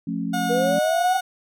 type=chord; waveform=sine; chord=F augmented; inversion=none; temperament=just; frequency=174.61 / 218.3 / 272.8 Hz; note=F3 / A3 / C#4; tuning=0 / -13 / -28 cents; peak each=-28 dBFS; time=0.07-0.79 s; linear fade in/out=5 ms
type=tone with pitch glide; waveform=30% pulse; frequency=723 to 731 Hz; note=F#5 to F#5; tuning=-40 to -21 cents; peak=-21 dBFS; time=0.33-1.21 s; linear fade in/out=10 ms; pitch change=+19 cents; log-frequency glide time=0.64-0.72 s
type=linear sweep; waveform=sine; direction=up; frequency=470 to 776 Hz; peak=-19 dBFS; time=0.49-1.19 s; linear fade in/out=20 ms
effects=none